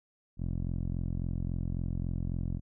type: tone with low-pass filter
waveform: 10% pulse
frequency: 43.65 Hz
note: F1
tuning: in tune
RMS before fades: -33 dBFS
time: 0.37-2.61 s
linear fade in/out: 50 ms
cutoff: 210 Hz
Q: 0.6
effects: none